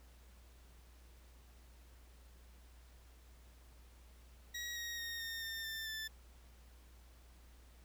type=tone with pitch steps; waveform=20% pulse; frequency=1907 / 1881.8 / 1857 / 1832.5 / 1808.3 / 1784.4 / 1760.9 Hz; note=A#6 / A#6 / A#6 / A#6 / A6 / A6 / A6; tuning=+39 / +16 / -7 / -30 / +47 / +24 / +1 cents; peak=-36 dBFS; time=4.54-6.08 s; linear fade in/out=10 ms; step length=220 ms; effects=added 60 Hz sine -58 dBFS peak until 7.84 s + pink hiss -67 dBFS RMS until 7.84 s